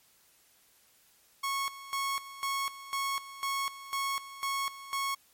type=tone with tremolo; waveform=sawtooth; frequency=1100 Hz; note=C#6; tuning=14 cents flat; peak=-26 dBFS; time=1.43-5.15 s; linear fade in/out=10 ms; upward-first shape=square; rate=2 Hz; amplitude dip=80%; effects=white hiss -64 dBFS RMS until 5.33 s + MP3 64 kbps